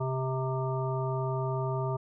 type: harmonic tone with a mistuned harmonic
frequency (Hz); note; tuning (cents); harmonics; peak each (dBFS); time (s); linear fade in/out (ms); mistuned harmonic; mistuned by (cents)
131.6; C3; +10; 1 / 3 / 5 / 7 / 9; -30 / -35 / -37 / -38 / -40; 0-1.97; 10; 5; -24
effects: none